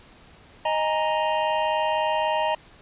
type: chord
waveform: square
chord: D# suspended fourth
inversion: none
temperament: just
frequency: 622.3 / 829.7 / 933.4 Hz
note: D#5 / G#5 / A#5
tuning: 0 / -2 / +2 cents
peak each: -26 / -30 / -25 dBFS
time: 0.65-2.55 s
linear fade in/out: 5 ms
effects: pink hiss -51 dBFS RMS until 2.81 s + resampled to 8000 Hz

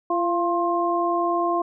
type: tone cluster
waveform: sine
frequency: 342.5 / 691 / 1059 Hz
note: F4 / F5 / C6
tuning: -34 / -19 / +21 cents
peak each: -24 dBFS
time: 0.1-1.62 s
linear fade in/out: 5 ms
effects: none

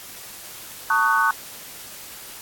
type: chord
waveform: sine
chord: D# half-diminished seventh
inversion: second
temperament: just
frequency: 896 / 1120.1 / 1244.5 / 1493.4 Hz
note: A5 / C#6 / D#6 / F#6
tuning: +31 / +18 / 0 / +16 cents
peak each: -23 / -21 / -24 / -20 dBFS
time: 0.9-1.31 s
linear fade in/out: 2 ms
effects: white hiss -39 dBFS RMS until 2.41 s + AAC 64 kbps

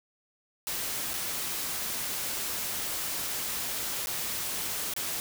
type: noise with dropouts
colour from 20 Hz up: white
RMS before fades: -33 dBFS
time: 0.67-5.2 s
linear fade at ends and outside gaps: 0 ms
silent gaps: 1.134-1.139 / 4.06-4.07 / 4.937-4.964 s
effects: none

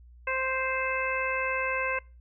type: harmonic tone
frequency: 523.3 Hz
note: C5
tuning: in tune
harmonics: 1 / 2 / 3 / 4 / 5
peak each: -33 / -33 / -33 / -33 / -33 dBFS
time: 0.27-1.99 s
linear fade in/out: 5 ms
effects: noise-tail reverb RT60 0.3 s tail -23 dB re dry + added 60 Hz sine -49 dBFS peak until 2.2 s

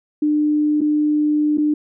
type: tone with dropouts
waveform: sine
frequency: 299.9 Hz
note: D4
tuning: 36 cents sharp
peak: -14 dBFS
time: 0.22-1.74 s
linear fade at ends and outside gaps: 5 ms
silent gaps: 0.808-0.814 / 1.574-1.581 s
effects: none

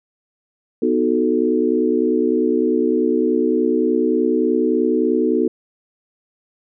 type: chord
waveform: sine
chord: B dominant seventh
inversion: none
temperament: equal with one note detuned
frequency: 246.9 / 310.2 / 370 / 440 Hz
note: B3 / D#4 / F#4 / A4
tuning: 0 / -5 / 0 / 0 cents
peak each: -20 dBFS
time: 0.82-5.48 s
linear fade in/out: 5 ms
effects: none

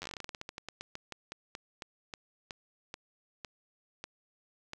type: slowing click train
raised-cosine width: 0.2 ms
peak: -23 dBFS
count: 29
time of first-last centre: 0.02-4.734 s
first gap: 10 ms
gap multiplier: 1.17
effects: none

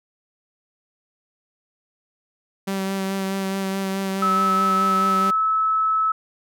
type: tone with vibrato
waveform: sawtooth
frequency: 193.3 Hz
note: G3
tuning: 24 cents flat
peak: -19 dBFS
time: 2.67-5.31 s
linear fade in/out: 10 ms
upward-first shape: sine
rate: 4.7 Hz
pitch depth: 16 cents each way
type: tone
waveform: sine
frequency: 1300 Hz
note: E6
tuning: 24 cents flat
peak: -17 dBFS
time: 4.22-6.12 s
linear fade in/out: 5 ms
effects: none

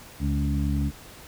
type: harmonic tone with a mistuned harmonic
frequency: 71 Hz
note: C#2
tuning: 42 cents sharp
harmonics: 1 / 2 / 3 / 4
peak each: -25 / -28 / -30 / -31 dBFS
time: 0.19-0.92 s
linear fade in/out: 50 ms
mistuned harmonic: 3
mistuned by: -17 cents
effects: pink hiss -46 dBFS RMS until 1.27 s

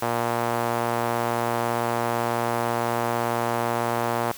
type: tone with band-pass filter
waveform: sawtooth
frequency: 118 Hz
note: A#2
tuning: 22 cents sharp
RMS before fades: -25 dBFS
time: 0.02-4.32 s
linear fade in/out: 5 ms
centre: 860 Hz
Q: 1.3
effects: white hiss -41 dBFS RMS until 4.37 s

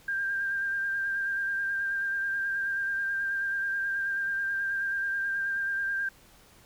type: tone with vibrato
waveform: sine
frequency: 1591 Hz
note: G6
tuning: 25 cents sharp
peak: -27 dBFS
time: 0.08-6.09 s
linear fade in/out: 5 ms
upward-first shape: sine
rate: 9.3 Hz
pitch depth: 22 cents each way
effects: pink hiss -57 dBFS RMS until 6.65 s

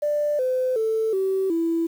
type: tone with pitch steps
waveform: sine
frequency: 591 / 511.5 / 442.7 / 383.2 / 331.7 Hz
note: D5 / C5 / A4 / G4 / E4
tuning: +11 / -39 / +11 / -39 / +11 cents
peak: -19 dBFS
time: 0.02-1.87 s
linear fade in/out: 10 ms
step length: 370 ms
effects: tanh soft clip ceiling -15 dBFS + 8-bit

